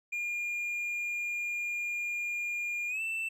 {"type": "tone with pitch glide", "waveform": "triangle", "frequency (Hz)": [2415, 2664], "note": ["D7", "E7"], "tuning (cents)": [48, 18], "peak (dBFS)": -30, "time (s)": [0.12, 3.29], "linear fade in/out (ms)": 10, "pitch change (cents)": 170, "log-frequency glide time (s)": [2.88, 3.01], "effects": []}